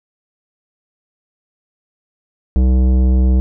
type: tone with tanh clipping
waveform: sine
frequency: 63.7 Hz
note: C2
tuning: 46 cents flat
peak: -11 dBFS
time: 2.56-3.4 s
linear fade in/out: 0 ms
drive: 14 dB
effects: none